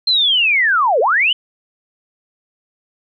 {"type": "linear two-way sweep", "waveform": "sine", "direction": "down then up", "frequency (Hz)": [4194, 415.3, 3094], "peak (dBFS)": -11, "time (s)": [0.07, 1.33], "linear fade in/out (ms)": 5, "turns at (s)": 1, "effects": []}